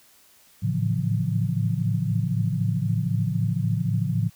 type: tone cluster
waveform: sine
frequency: 107.5 / 111.4 / 139.9 / 164 / 177.5 Hz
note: A2 / A2 / C#3 / E3 / F3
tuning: -40 / +22 / +16 / -9 / +28 cents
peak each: -33 / -25 / -27 / -29 / -28 dBFS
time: 0.62-4.3 s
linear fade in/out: 20 ms
effects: white hiss -56 dBFS RMS until 4.35 s